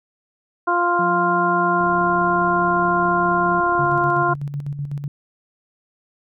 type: harmonic tone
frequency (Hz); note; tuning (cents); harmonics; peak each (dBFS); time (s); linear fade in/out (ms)
349.2; F4; 0; 1 / 2 / 3 / 4; -23 / -22 / -19 / -22; 0.67-4.34; 10
type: tone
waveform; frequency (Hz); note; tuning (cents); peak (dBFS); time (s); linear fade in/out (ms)
sine; 177.2; F3; +25; -25; 0.99-3.6; 2
type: click train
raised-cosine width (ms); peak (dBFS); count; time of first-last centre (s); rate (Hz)
3; -26; 79; 1.81-4.071; 34.5
type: tone with tremolo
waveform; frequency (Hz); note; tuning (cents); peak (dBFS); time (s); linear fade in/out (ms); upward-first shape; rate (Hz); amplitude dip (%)
sine; 143; D3; -46; -22; 3.79-5.08; 2; square; 8; 55
effects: none